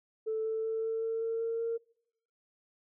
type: tone with pitch steps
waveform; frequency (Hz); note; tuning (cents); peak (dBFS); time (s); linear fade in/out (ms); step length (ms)
sine; 440 / 442.8 / 445.6 / 448.5 / 451.3 / 454.2 / 457.1 / 460; A4 / A4 / A4 / A4 / A4 / A#4 / A#4 / A#4; 0 / +11 / +22 / +33 / +44 / -45 / -34 / -23; -29; 0.26-1.78; 20; 190
effects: noise-tail reverb RT60 0.8 s tail -24 dB re dry + tanh soft clip ceiling -25 dBFS